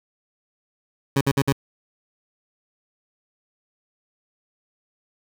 20% pulse tone bursts, 137.8 Hz, C#3, 10 cents flat, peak -12 dBFS, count 4, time 1.16-1.526 s, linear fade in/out 5 ms, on 51 ms, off 54 ms, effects none

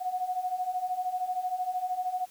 sine beating tone pair, 725 / 738 Hz, F#5 / F#5, -35 / -5 cents, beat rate 13 Hz, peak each -34 / -30 dBFS, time 0-2.26 s, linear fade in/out 20 ms, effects white hiss -56 dBFS RMS until 2.3 s

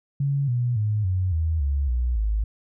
sine tone with pitch steps, 140 / 121.88 / 106.1 / 92.37 / 80.41 / 70 / 60.94 / 53.05 Hz, C#3 / B2 / G#2 / F#2 / E2 / C#2 / B1 / G#1, +18 / -22 / +38 / -2 / -42 / +18 / -22 / +38 cents, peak -20 dBFS, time 0.2-2.44 s, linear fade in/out 5 ms, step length 280 ms, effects none

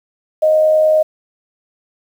sine tone with amplitude modulation, 622.3 Hz, D#5, in tune, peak -7 dBFS, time 0.42-1.03 s, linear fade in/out 10 ms, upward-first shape sine, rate 90 Hz, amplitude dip 35%, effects 7-bit

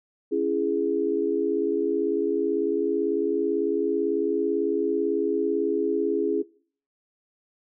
sine chord, C# minor, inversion none, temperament equal with one note detuned, 277.2 / 335.2 / 415.3 Hz, C#4 / E4 / G#4, 0 / +29 / 0 cents, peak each -29 / -26 / -24 dBFS, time 0.31-6.43 s, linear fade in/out 20 ms, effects noise-tail reverb RT60 0.5 s tail -22 dB re dry

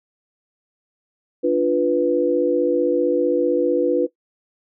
sine chord, B diminished, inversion first, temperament equal, 293.7 / 349.2 / 493.9 Hz, D4 / F4 / B4, 0 / 0 / 0 cents, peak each -21 / -20 / -18 dBFS, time 1.43-4.07 s, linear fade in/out 20 ms, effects noise-tail reverb RT60 0.1 s tail -17 dB re dry

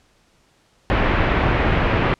pink low-pass noise, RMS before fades -18 dBFS, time 0.9-2.14 s, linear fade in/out 0 ms, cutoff 2600 Hz, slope 24 dB/octave, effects pink hiss -59 dBFS RMS until 2.19 s + low-pass 8000 Hz 12 dB/octave

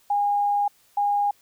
sine tone pair in turn, 816 / 816 Hz, G#5 / G#5, -31 / -31 cents, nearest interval unison, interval 0 cents, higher neither, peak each -19 / -19 dBFS, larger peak neither, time 0.1-0.68 / 0.97-1.31 s, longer first, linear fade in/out 5 ms, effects white hiss -60 dBFS RMS until 1.41 s

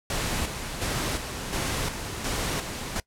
pink noise with tremolo, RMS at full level -28 dBFS, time 0.1-3 s, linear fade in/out 2 ms, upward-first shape square, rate 1.4 Hz, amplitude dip 50%, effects noise-tail reverb RT60 0.1 s tail -22 dB re dry + low-pass 11000 Hz 12 dB/octave

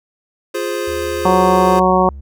square chord, F minor, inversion none, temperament equal, 349.2 / 415.3 / 523.3 Hz, F4 / Ab4 / C5, 0 / 0 / 0 cents, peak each -24 dBFS, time 0.54-1.8 s, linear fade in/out 10 ms
triangle tone with pitch glide, 77.4 to 68.96 Hz, D#2 to C#2, -9 to -8 cents, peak -27 dBFS, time 0.87-2.21 s, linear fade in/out 10 ms, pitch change -199 cents, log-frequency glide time 1.54-2.04 s
harmonic tone, 185 Hz, F#3, in tune, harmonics 1 / 2 / 3 / 4 / 5 / 6, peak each -17 / -17 / -17 / -17 / -17 / -17 dBFS, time 1.25-2.09 s, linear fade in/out 2 ms
effects none

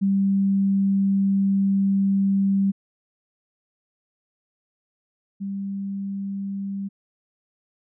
sine tone pair in turn, 196 / 197.14 Hz, G3 / G3, 0 / +10 cents, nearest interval unison, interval 10 cents, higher second, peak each -17 / -26 dBFS, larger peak first, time 0.01-2.72 / 5.4-6.89 s, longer first, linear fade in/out 20 ms, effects none

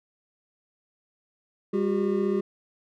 triangle tone cluster, 200.3 / 364.4 / 399.8 Hz, G3 / F#4 / G4, +38 / -26 / +34 cents, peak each -25 dBFS, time 1.73-2.41 s, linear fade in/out 10 ms, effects none

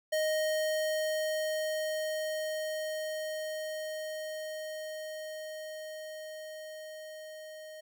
square tone with level ramp, 622.3 Hz, D#5, in tune, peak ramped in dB -28 to -45 dBFS, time 0.12-7.81 s, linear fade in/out 10 ms, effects none

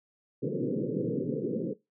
white band-pass noise, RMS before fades -31 dBFS, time 0.42-1.74 s, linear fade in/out 20 ms, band 120 to 510 Hz, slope 96 dB/octave, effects noise-tail reverb RT60 0.2 s tail -19 dB re dry

